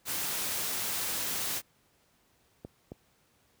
white noise, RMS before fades -33 dBFS, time 0.05-1.62 s, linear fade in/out 50 ms
clicks, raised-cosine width 2 ms, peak -27 dBFS, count 2, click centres 2.649 / 2.919 s
effects pink hiss -68 dBFS RMS until 3.6 s + high-pass 60 Hz 12 dB/octave

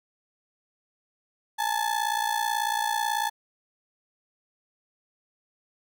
35% pulse ring-modulated tone, 867 Hz, A5, 26 cents flat, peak -20 dBFS, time 1.58-3.3 s, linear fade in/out 20 ms, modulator 29.1 Hz, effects none

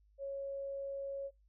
sine tone, 552 Hz, C#5, 7 cents flat, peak -38 dBFS, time 0.18-1.31 s, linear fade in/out 50 ms, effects noise-tail reverb RT60 0.2 s tail -26 dB re dry + added 51 Hz sine -65 dBFS peak until 1.48 s

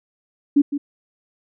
sine tone with echo, 285.7 Hz, D4, 48 cents flat, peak -10 dBFS, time 0.56-0.62 s, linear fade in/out 10 ms, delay 160 ms, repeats 1, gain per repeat -10 dB, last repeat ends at 0.78 s, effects none

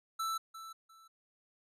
square tone with echo, 1324 Hz, E6, 7 cents sharp, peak -34 dBFS, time 0.19-0.38 s, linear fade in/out 10 ms, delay 350 ms, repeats 2, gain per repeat -12 dB, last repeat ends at 1.08 s, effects resampled to 32000 Hz

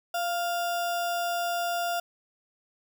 sine tone with sample-and-hold, 693 Hz, F5, 14 cents flat, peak -26 dBFS, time 0.14-2 s, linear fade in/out 5 ms, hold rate 2100 Hz, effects none

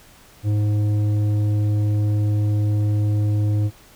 sine tone with tanh clipping, 104.6 Hz, G#2, 13 cents sharp, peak -18 dBFS, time 0.43-3.71 s, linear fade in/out 50 ms, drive 9 dB, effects pink hiss -49 dBFS RMS until 3.95 s

